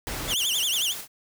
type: noise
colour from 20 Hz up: pink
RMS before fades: -32 dBFS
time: 0.07-0.34 s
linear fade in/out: 0 ms
type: tone with vibrato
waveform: sawtooth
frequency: 3136 Hz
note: G7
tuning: in tune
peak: -20 dBFS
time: 0.27-0.95 s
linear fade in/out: 50 ms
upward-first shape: triangle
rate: 11 Hz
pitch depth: 250 cents each way
type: noise with tremolo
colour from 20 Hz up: white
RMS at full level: -36 dBFS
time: 0.36-1.08 s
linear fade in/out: 50 ms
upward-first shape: square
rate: 5.4 Hz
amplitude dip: 40%
effects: none